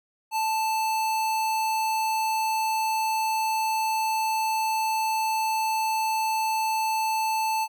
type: tone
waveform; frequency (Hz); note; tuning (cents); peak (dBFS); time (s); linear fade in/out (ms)
square; 880; A5; 0; -24; 0.31-7.68; 50
effects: none